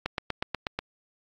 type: click train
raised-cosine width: 0.3 ms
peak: -12 dBFS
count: 7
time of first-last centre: 0.06-0.79 s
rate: 8.22 Hz
effects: AAC 64 kbps